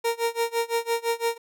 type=tone with tremolo; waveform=30% pulse; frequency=464.2 Hz; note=A#4; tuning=7 cents flat; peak=-18 dBFS; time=0.04-1.38 s; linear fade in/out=10 ms; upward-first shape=sine; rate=5.9 Hz; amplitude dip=95%; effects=none